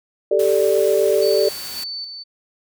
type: chord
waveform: sine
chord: G suspended second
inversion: none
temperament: equal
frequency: 392 / 440 / 587.3 Hz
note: G4 / A4 / D5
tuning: 0 / 0 / 0 cents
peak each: -18 dBFS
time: 0.31-1.49 s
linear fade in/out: 5 ms
type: noise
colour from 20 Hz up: white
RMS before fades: -33 dBFS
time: 0.39-1.84 s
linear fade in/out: 5 ms
type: tone with tremolo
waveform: sine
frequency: 4520 Hz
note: C#8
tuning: 33 cents sharp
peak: -26 dBFS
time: 1.21-2.24 s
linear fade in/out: 20 ms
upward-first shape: square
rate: 1.8 Hz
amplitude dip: 45%
effects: none